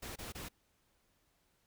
pink noise bursts, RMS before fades -45 dBFS, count 3, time 0.02-0.488 s, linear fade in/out 10 ms, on 140 ms, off 24 ms, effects pink hiss -75 dBFS RMS until 1.66 s

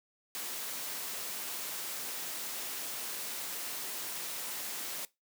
white noise, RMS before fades -39 dBFS, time 0.35-5.05 s, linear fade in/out 0 ms, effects noise-tail reverb RT60 0.2 s tail -20 dB re dry + high-pass 200 Hz 12 dB/octave

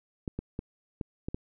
clicks, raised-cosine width 3 ms, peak -20 dBFS, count 6, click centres 0.278 / 0.39 / 0.591 / 1.012 / 1.285 / 1.345 s, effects none

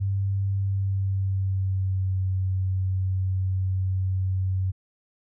sine tone with pitch glide, 98 to 94.12 Hz, G2 to F#2, 0 to +30 cents, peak -22 dBFS, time 0-4.72 s, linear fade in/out 20 ms, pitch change -70 cents, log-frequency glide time 0.57-2.22 s, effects none

